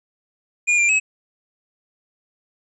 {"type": "tone with pitch steps", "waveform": "square", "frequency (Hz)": [2428, 2380, 2567], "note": ["D#7", "D7", "E7"], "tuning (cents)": [-43, 22, -47], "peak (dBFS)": -15, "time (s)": [0.67, 1], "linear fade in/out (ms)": 20, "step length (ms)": 110, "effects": ["resampled to 24000 Hz"]}